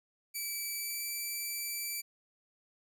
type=tone with pitch glide; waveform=5% pulse; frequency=2310 to 2326 Hz; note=D7 to D7; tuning=-29 to -17 cents; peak=-26 dBFS; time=0.34-2.02 s; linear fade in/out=20 ms; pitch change=+12 cents; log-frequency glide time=0.78-1.06 s; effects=none